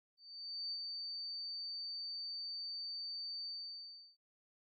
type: tone with ADSR envelope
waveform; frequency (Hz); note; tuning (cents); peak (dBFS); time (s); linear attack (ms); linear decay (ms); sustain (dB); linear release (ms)
sine; 4587; D8; -42; -38; 0.17-4.17; 550; 52; -3; 710
effects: none